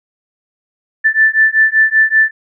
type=beating tone pair; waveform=sine; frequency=1760 / 1765.2 Hz; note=A6 / A6; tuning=0 / +5 cents; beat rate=5.2 Hz; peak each=-11 dBFS; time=1.04-2.31 s; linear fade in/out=20 ms; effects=none